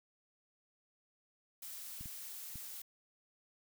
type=noise; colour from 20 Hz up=blue; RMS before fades=-47 dBFS; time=1.62-2.82 s; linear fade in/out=5 ms
type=clicks; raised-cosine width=5 ms; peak=-37 dBFS; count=3; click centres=2.01 / 2.058 / 2.557 s
effects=none